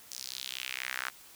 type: tone with high-pass filter sweep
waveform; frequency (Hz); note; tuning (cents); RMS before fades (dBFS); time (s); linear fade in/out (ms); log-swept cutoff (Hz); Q
sawtooth; 64.2; C2; -32; -39; 0.11-1.1; 5; 5800 to 1400; 2.6
effects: white hiss -54 dBFS RMS until 1.35 s